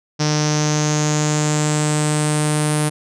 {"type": "tone with low-pass filter sweep", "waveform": "sawtooth", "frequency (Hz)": 151.1, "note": "D3", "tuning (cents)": 50, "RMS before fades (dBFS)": -18, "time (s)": [0.19, 2.9], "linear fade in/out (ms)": 20, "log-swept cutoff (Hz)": [5600, 9700], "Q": 6.8, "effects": []}